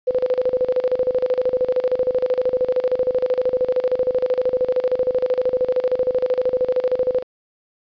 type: tone with tremolo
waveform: sine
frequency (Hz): 506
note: B4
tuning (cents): +42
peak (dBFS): -14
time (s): 0.07-7.23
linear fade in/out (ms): 10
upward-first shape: square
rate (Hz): 13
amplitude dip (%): 80
effects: resampled to 11025 Hz + 9-bit